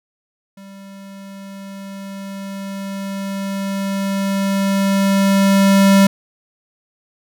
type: tone with level ramp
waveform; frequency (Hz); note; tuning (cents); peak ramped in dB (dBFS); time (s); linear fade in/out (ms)
square; 196; G3; 0; -37 to -8; 0.57-6.07; 5
effects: none